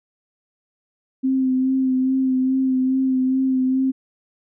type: tone with vibrato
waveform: sine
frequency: 261.1 Hz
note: C4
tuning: 3 cents flat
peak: -16 dBFS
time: 1.23-3.92 s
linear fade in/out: 20 ms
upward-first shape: sine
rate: 2.4 Hz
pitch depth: 23 cents each way
effects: none